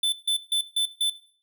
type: tone bursts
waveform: square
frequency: 3520 Hz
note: A7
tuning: in tune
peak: -21 dBFS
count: 5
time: 0.03-1.1 s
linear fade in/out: 5 ms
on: 94 ms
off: 150 ms
effects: noise-tail reverb RT60 0.5 s tail -17 dB re dry